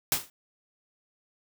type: noise with exponential decay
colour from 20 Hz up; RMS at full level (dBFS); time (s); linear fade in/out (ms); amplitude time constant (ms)
white; -21; 0.12-0.3; 1; 38
effects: none